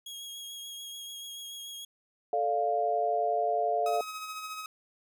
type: tone with vibrato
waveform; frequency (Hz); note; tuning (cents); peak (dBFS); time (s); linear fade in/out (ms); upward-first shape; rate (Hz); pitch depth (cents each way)
sawtooth; 3291; G#7; -16; -37; 0.06-1.85; 5; sine; 6.9; 18
type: chord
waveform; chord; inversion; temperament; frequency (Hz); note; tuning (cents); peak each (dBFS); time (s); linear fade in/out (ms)
sine; D minor; second; equal; 440 / 587.3 / 698.5; A4 / D5 / F5; 0 / 0 / 0; -32 / -33 / -27; 2.33-4.01; 2
type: tone with tremolo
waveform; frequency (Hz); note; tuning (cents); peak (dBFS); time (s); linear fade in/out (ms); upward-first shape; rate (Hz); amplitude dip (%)
sawtooth; 1270; D#6; +35; -32; 3.86-4.66; 2; sine; 14; 40
effects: none